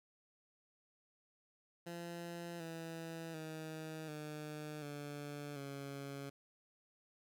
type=tone with pitch steps; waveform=15% pulse; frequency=171.3 / 164.42 / 157.81 / 151.47 / 145.38 / 139.54 Hz; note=F3 / E3 / D#3 / D#3 / D3 / C#3; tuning=-33 / -4 / +25 / -46 / -17 / +12 cents; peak=-38 dBFS; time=1.86-6.3 s; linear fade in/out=10 ms; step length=740 ms; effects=none